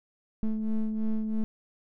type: ring-modulated tone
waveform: triangle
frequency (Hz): 109.5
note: A2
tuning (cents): -8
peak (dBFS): -20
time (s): 0.43-1.44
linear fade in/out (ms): 0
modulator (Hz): 108
effects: none